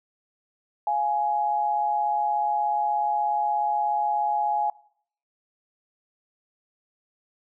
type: tone pair together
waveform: sine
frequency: 698.5 / 835.2 Hz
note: F5 / G#5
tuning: 0 / +10 cents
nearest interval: minor third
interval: 310 cents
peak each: -29 / -22 dBFS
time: 0.87-4.7 s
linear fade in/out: 2 ms
effects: noise-tail reverb RT60 0.6 s tail -22 dB re dry